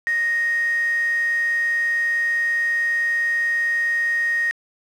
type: tone with quantisation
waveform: sine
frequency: 1864.7 Hz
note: A#6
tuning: in tune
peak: -18 dBFS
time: 0.07-4.51 s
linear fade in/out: 0 ms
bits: 6
effects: low-pass 9000 Hz 12 dB/octave